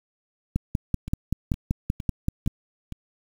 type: two click trains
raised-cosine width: 5 ms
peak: -21 / -10 dBFS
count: 5 / 11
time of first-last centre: 1.08-2.923 / 0.56-2.476 s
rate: 2.17 / 5.22 Hz
effects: 7-bit